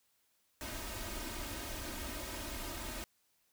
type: noise with comb filter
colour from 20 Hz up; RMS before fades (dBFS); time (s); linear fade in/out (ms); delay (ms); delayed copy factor
pink; -42; 0.61-3.04; 0; 3.2; +0.7
effects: white hiss -75 dBFS RMS until 3.52 s